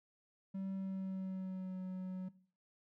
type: tone with pitch glide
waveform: triangle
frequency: 192.5 to 185.62 Hz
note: G3 to F#3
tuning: -31 to +6 cents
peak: -37 dBFS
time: 0.54-2.29 s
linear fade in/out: 10 ms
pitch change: -63 cents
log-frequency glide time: 0.73-1.79 s
effects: noise-tail reverb RT60 0.5 s tail -19 dB re dry